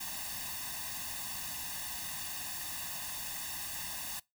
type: noise with comb filter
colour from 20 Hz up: white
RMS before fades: -40 dBFS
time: 0-4.2 s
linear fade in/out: 10 ms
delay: 1.1 ms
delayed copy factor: +0.9
effects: noise-tail reverb RT60 0.2 s tail -22 dB re dry